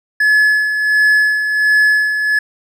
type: tone with tremolo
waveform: triangle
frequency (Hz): 1709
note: G#6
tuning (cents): +49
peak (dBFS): -6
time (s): 0.2-2.39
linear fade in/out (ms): 5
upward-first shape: sine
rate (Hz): 1.4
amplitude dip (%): 55
effects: none